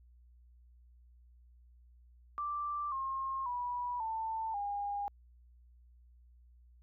sine tone with pitch steps, 1174.7 / 1071 / 976.5 / 890.3 / 811.7 Hz, D6 / C6 / B5 / A5 / G#5, 0 / +40 / -20 / +20 / -40 cents, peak -34 dBFS, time 2.38-5.08 s, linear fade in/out 0 ms, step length 540 ms, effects added 60 Hz sine -58 dBFS peak until 6.82 s

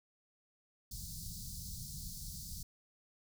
pink band-stop noise, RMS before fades -45 dBFS, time 0.91-2.63 s, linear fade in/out 5 ms, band 190 to 4300 Hz, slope 48 dB/octave, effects none

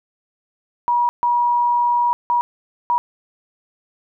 sine tone bursts at uneven times, 961 Hz, B5, 48 cents flat, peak -14 dBFS, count 4, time 0.88-1.09 / 1.23-2.13 / 2.3-2.41 / 2.9-2.98 s, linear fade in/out 0 ms, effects none

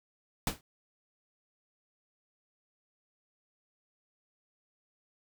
pink noise with exponential decay, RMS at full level -27 dBFS, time 0.47-0.61 s, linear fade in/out 1 ms, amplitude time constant 29 ms, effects none

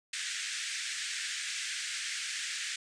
pink band-pass noise, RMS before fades -37 dBFS, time 0.13-2.76 s, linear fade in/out 5 ms, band 1600 to 9100 Hz, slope 48 dB/octave, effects resampled to 22050 Hz

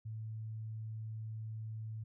sine tone, 110 Hz, A2, in tune, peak -40 dBFS, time 0.05-2.04 s, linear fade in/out 10 ms, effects none

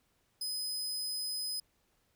sawtooth tone, 5030 Hz, D#8, 18 cents sharp, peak -32 dBFS, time 0.41-1.6 s, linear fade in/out 5 ms, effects pink hiss -74 dBFS RMS until 2.15 s

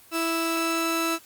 sawtooth tone pair together, 329.6 / 1318.5 Hz, E4 / E6, 0 / 0 cents, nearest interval 2 octaves, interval 2400 cents, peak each -22 dBFS, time 0.11-1.19 s, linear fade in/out 50 ms, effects white hiss -52 dBFS RMS until 1.25 s + Opus 24 kbps

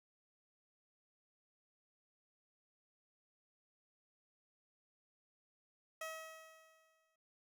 15% pulse tone with exponential decay, 640 Hz, D#5, 49 cents sharp, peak -35 dBFS, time 6.01-7.16 s, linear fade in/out 5 ms, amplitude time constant 250 ms, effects none

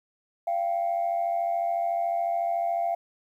sine tone pair together, 686.1 / 780 Hz, F5 / G5, -31 / -9 cents, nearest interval major second, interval 222 cents, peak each -24 / -29 dBFS, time 0.47-2.95 s, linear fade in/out 5 ms, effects tanh soft clip ceiling -19 dBFS + 10-bit

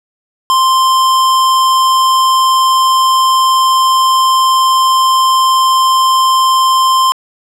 square tone, 1046.5 Hz, C6, in tune, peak -8 dBFS, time 0.5-7.12 s, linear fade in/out 0 ms, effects low-pass 11000 Hz 12 dB/octave + 7-bit

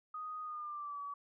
sine tone with pitch glide, 1244.5 to 1141.2 Hz, D#6 to C#6, 0 to +50 cents, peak -40 dBFS, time 0.14-1.14 s, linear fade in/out 5 ms, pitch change -150 cents, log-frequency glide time 0.42-1.01 s, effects none

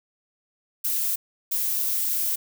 violet noise bursts at uneven times, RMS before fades -25 dBFS, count 2, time 0.84-1.16 / 1.51-2.36 s, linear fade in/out 10 ms, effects none

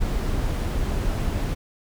brown noise, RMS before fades -24 dBFS, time 0-1.55 s, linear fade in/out 20 ms, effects none

